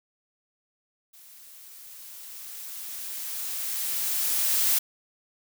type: noise with level ramp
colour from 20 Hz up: blue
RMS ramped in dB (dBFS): -51 to -22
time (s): 1.13-4.79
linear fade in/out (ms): 10
effects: none